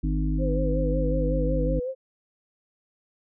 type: harmonic tone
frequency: 51.2 Hz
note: G#1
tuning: 24 cents flat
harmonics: 1 / 3 / 5 / 6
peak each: -24 / -29 / -31 / -32 dBFS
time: 0.03-1.8 s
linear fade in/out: 10 ms
type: tone with vibrato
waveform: sine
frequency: 510 Hz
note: C5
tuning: 44 cents flat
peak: -27 dBFS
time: 0.38-1.95 s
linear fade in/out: 50 ms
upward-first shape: sine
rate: 5.4 Hz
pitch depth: 64 cents each way
effects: none